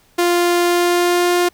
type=tone with pitch glide; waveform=sawtooth; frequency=349.2 to 353.1 Hz; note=F4 to F4; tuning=0 to +19 cents; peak=-9 dBFS; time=0.18-1.49 s; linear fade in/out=10 ms; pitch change=+19 cents; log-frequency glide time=0.63-1.34 s; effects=pink hiss -54 dBFS RMS until 1.53 s